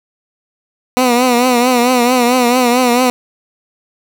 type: tone with vibrato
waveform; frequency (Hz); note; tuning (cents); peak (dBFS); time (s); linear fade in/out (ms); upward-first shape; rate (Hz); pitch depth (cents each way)
15% pulse; 246.9; B3; 0; -3; 0.97-3.1; 0; triangle; 4.5; 85
effects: none